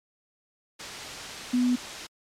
sine tone in noise, 247.8 Hz, B3, 6 cents sharp, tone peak -20 dBFS, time 1.53-1.76 s, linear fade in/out 10 ms, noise white, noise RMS -36 dBFS, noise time 0.79-2.07 s, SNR +13 dB, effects low-pass 6000 Hz 12 dB/octave + MP3 96 kbps

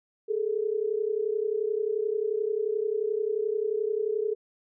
sine tone pair together, 414.1 / 445.5 Hz, G#4 / A4, -5 / +22 cents, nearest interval minor second, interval 127 cents, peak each -28 dBFS, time 0.28-4.35 s, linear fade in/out 20 ms, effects none

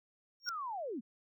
triangle tone with exponential growth, 5560 Hz, F8, 9 cents flat, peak -30 dBFS, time 0.4-0.49 s, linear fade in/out 0 ms, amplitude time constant 18 ms
sine linear sweep, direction down, 1488 to 196 Hz, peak -37 dBFS, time 0.46-1.01 s, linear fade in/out 20 ms
effects none

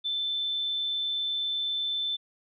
sine tone, 3532 Hz, A7, 6 cents sharp, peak -27 dBFS, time 0.04-2.17 s, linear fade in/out 20 ms, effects none

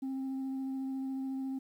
sine tone with vibrato, 266.1 Hz, C4, 29 cents sharp, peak -31 dBFS, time 0.02-1.59 s, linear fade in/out 10 ms, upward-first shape triangle, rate 14 Hz, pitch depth 13 cents each way, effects tanh soft clip ceiling -33 dBFS + 11-bit

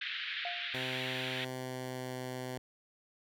white band-pass noise, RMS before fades -39 dBFS, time 0.01-1.45 s, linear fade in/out 5 ms, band 1500 to 3700 Hz, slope 48 dB/octave
sine tone with exponential decay, 702 Hz, F5, 9 cents sharp, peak -35 dBFS, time 0.45-0.82 s, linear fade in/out 2 ms, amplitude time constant 79 ms
10% pulse tone with pitch glide, 128.9 to 127.42 Hz, C3 to C3, -26 to -45 cents, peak -30 dBFS, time 0.74-2.58 s, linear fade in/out 2 ms, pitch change -19 cents, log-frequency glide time 1.38-2.19 s
effects none

